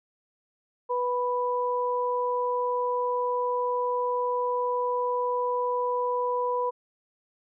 sine tone pair together, 492.8 / 987.8 Hz, B4 / B5, -4 / 0 cents, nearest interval octave, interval 1204 cents, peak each -27 dBFS, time 0.89-6.71 s, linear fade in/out 20 ms, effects none

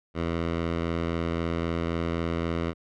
10% pulse tone, 83.8 Hz, E2, 29 cents sharp, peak -18 dBFS, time 0.14-2.74 s, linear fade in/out 50 ms, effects low-pass 3000 Hz 12 dB/octave

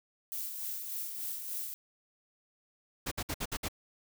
violet noise with tremolo, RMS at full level -37 dBFS, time 0.32-1.74 s, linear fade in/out 0 ms, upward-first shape sine, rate 3.4 Hz, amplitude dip 40%
pink noise bursts, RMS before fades -35 dBFS, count 6, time 3.06-3.685 s, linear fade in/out 10 ms, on 55 ms, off 59 ms
effects none

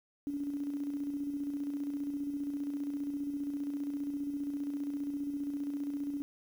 sine tone with tremolo, 285.5 Hz, D4, 49 cents flat, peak -32 dBFS, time 0.27-6.22 s, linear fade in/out 0 ms, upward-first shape square, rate 15 Hz, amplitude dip 40%, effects 10-bit

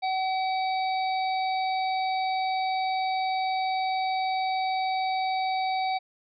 harmonic tone with a mistuned harmonic, 763 Hz, G5, 47 cents flat, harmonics 1 / 3 / 5 / 6, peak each -25 / -35 / -39 / -41 dBFS, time 0.02-5.99 s, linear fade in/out 20 ms, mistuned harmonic 1, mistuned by -17 cents, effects none

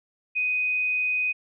sine tone, 2498 Hz, D#7, 6 cents sharp, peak -22 dBFS, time 0.35-1.33 s, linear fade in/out 20 ms, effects none

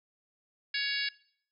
harmonic tone, 560 Hz, C#5, 18 cents sharp, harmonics 3 / 4 / 5 / 6 / 7 / 8 / 9, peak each -34 / -36 / -38 / -42 / -38 / -37 / -38 dBFS, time 0.74-1.09 s, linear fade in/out 5 ms, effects noise-tail reverb RT60 0.6 s tail -21 dB re dry

